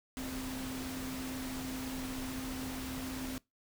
sine tone in noise, 260 Hz, C4, 11 cents flat, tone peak -39 dBFS, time 0.17-3.38 s, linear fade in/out 0 ms, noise pink, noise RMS -43 dBFS, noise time 0.17-3.38 s, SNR +1 dB, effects noise-tail reverb RT60 0.2 s tail -23 dB re dry

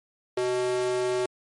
square tone with high-pass filter, 124.9 Hz, B2, 20 cents sharp, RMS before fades -26 dBFS, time 0.37-1.26 s, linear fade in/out 5 ms, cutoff 440 Hz, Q 9.3, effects MP3 48 kbps

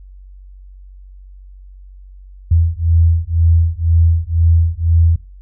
sine beating tone pair, 82.2 / 84.2 Hz, E2 / E2, -4 / +37 cents, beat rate 2 Hz, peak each -13 / -13 dBFS, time 2.51-5.16 s, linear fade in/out 5 ms, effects noise-tail reverb RT60 0.3 s tail -21 dB re dry + added 47 Hz sine -35 dBFS peak until 5.41 s

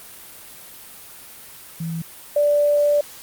sine tone pair in turn, 164.6 / 584.9 Hz, E3 / D5, -2 / -7 cents, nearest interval octave + minor seventh, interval 2195 cents, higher second, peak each -24 / -14 dBFS, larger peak second, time 1.8-2.02 / 2.36-3.01 s, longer second, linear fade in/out 5 ms, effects white hiss -41 dBFS RMS until 3.22 s + Opus 32 kbps

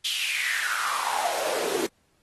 pink noise with high-pass filter sweep, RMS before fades -28 dBFS, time 0.04-1.87 s, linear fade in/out 10 ms, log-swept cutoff 3400 to 340 Hz, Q 6.1, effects pink hiss -68 dBFS RMS until 2.22 s + AAC 32 kbps

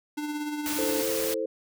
square tone with tremolo, 297.9 Hz, D4, 25 cents sharp, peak -29 dBFS, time 0.17-1.02 s, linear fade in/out 10 ms, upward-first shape sine, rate 17 Hz, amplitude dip 40%
white noise, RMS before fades -32 dBFS, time 0.66-1.34 s, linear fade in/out 0 ms
sine chord, A minor, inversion second, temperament equal, 329.6 / 440 / 523.3 Hz, E4 / A4 / C5, 0 / 0 / 0 cents, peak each -34 / -30 / -30 dBFS, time 0.78-1.46 s, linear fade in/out 5 ms
effects none

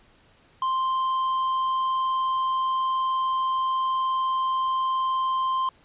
sine tone with tanh clipping, 1046.5 Hz, C6, in tune, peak -23 dBFS, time 0.62-5.69 s, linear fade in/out 2 ms, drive 5 dB, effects pink hiss -58 dBFS RMS until 5.84 s + resampled to 8000 Hz

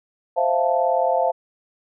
sine chord, F major seventh, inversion second, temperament equal, 523.3 / 659.3 / 698.5 / 880 Hz, C5 / E5 / F5 / A5, 0 / 0 / 0 / 0 cents, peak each -22 / -23 / -21 / -24 dBFS, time 0.36-1.32 s, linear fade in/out 20 ms, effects none

